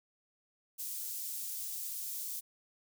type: high-pass noise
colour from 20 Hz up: white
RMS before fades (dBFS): -40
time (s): 0.78-2.41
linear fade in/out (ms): 20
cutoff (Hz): 6700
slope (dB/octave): 12
effects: none